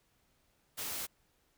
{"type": "noise", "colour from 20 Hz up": "white", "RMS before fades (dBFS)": -39, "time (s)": [0.77, 1.07], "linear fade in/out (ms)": 20, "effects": ["pink hiss -73 dBFS RMS until 1.57 s"]}